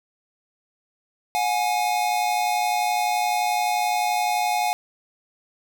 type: tone pair together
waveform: square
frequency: 722.4 / 834 Hz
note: F#5 / G#5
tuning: -42 / +7 cents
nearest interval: major second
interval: 249 cents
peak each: -24 dBFS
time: 1.35-4.73 s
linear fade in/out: 0 ms
effects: none